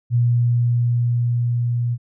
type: tone with level ramp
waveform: sine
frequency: 120 Hz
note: B2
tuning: 49 cents flat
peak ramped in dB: -13 to -18 dBFS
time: 0.1-1.98 s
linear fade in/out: 50 ms
effects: none